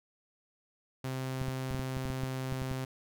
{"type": "tone", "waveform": "sawtooth", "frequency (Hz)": 130.81, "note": "C3", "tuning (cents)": 0, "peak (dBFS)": -30, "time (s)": [1.04, 2.85], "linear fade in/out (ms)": 5}
{"type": "clicks", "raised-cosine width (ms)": 5, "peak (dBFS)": -25, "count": 12, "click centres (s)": [1.416, 1.484, 1.71, 1.747, 1.796, 1.969, 2.055, 2.102, 2.235, 2.524, 2.619, 2.714]}
{"effects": []}